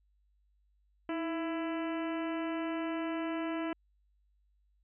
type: harmonic tone with a mistuned harmonic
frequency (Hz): 332.7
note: E4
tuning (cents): +16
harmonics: 1 / 2 / 3 / 4 / 5 / 6 / 7 / 8 / 9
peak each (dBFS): -34 / -40 / -44 / -46 / -48 / -50 / -51 / -52 / -53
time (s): 1.09-3.73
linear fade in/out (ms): 2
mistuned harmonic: 1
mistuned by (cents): -56
effects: added 50 Hz sine -68 dBFS peak until 4.83 s